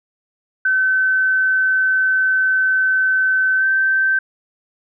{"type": "tone with pitch glide", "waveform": "sine", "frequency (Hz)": [1528, 1552], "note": ["G6", "G6"], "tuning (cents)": [-45, -18], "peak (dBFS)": -13, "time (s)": [0.65, 4.19], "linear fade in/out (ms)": 5, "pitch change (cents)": 27, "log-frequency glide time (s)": [3.57, 3.65], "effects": []}